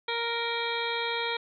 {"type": "harmonic tone with a mistuned harmonic", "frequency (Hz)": 466.7, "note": "A#4", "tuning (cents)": 2, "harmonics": [1, 2, 3, 4, 5, 7, 8, 9], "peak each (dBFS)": [-34, -34, -38, -38, -35, -37, -37, -41], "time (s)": [0.08, 1.37], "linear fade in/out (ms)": 5, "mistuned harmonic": 9, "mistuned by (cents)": -49, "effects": []}